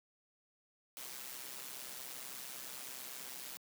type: noise with amplitude modulation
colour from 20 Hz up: white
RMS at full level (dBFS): -44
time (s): 0.97-3.57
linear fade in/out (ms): 0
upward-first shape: sine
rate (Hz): 129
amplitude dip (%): 65
effects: high-pass 150 Hz 12 dB/octave